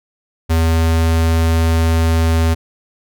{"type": "tone", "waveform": "square", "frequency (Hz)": 81.8, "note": "E2", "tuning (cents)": -13, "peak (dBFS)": -12, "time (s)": [0.49, 2.55], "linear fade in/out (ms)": 20, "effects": []}